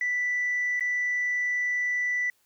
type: tone with dropouts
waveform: sine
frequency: 1975 Hz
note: B6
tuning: in tune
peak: -23 dBFS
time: 0.01-2.3 s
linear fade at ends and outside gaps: 2 ms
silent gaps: 0.796-0.807 s
effects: tanh soft clip ceiling -21 dBFS + white hiss -68 dBFS RMS until 2.45 s